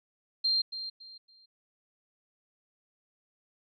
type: tone with echo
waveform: sine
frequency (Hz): 4181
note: C8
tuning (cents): -2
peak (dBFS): -24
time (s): 0.44-0.62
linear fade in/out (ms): 10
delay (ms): 280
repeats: 3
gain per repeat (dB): -11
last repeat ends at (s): 1.46
effects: none